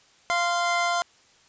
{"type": "tone pair together", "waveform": "25% pulse", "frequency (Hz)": [695, 1041.3], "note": ["F5", "C6"], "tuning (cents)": [-9, -9], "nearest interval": "perfect fifth", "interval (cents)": 700, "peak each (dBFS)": [-20, -23], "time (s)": [0.3, 1.02], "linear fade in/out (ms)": 0, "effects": ["white hiss -58 dBFS RMS until 1.48 s", "resampled to 16000 Hz"]}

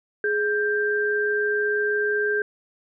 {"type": "tone pair together", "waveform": "sine", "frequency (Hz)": [418.1, 1578.5], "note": ["G#4", "G6"], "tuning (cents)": [12, 12], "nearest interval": "octave + major seventh", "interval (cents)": 2300, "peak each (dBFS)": -23, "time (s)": [0.24, 2.42], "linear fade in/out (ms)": 2, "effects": []}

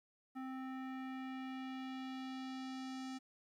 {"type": "tone with low-pass filter sweep", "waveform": "square", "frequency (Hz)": 261.6, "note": "C4", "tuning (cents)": 0, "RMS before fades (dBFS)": -45, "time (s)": [0.35, 3.19], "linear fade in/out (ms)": 20, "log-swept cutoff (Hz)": [1500, 6300], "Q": 1.4, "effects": ["12-bit"]}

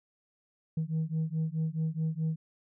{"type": "beating tone pair", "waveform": "sine", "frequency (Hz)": [157.1, 161.8], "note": ["D#3", "E3"], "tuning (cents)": [17, -32], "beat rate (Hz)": 4.7, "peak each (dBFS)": -30, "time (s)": [0.77, 2.36], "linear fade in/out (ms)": 5, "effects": ["tanh soft clip ceiling -25 dBFS"]}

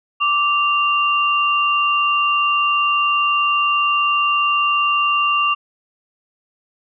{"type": "tone pair together", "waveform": "sine", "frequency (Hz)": [1171.5, 2780], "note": ["D6", "F7"], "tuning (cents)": [-5, -9], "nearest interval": "octave + minor third", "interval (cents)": 1496, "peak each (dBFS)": [-16, -18], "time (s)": [0.2, 5.55], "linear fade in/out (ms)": 20, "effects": []}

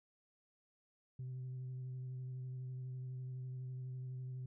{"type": "tone with vibrato", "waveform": "sine", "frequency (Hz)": 128.2, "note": "C3", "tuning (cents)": -35, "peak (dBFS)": -40, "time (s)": [1.19, 4.46], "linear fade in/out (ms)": 5, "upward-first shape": "square", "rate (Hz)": 12, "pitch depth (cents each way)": 13, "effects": ["tanh soft clip ceiling -40 dBFS"]}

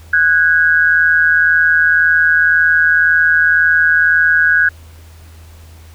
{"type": "tone pair together", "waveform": "sine", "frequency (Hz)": [1480, 1641.9], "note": ["F#6", "G#6"], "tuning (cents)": [0, -20], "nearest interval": "major second", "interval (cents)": 180, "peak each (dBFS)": -11, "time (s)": [0.13, 4.69], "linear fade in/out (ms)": 5, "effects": ["added 81 Hz sine -36 dBFS peak until 5.94 s", "pink hiss -46 dBFS RMS until 5.94 s"]}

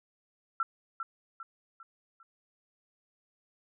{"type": "tone with echo", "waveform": "sine", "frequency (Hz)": 1345, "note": "E6", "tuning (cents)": 34, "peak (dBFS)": -26, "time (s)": [0.6, 0.63], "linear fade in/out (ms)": 2, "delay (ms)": 400, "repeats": 4, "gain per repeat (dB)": -7, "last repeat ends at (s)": 2.23, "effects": []}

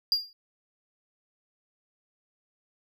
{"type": "tone with exponential decay", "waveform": "triangle", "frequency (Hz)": 4804, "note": "D8", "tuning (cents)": 38, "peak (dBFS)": -17, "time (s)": [0.12, 0.33], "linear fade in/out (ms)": 1, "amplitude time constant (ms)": 45, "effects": []}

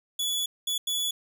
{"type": "tone bursts at uneven times", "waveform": "sawtooth", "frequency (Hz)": 3418, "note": "G#7", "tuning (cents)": 49, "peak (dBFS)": -23, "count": 3, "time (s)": [[0.19, 0.46], [0.67, 0.78], [0.87, 1.11]], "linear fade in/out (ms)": 5, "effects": []}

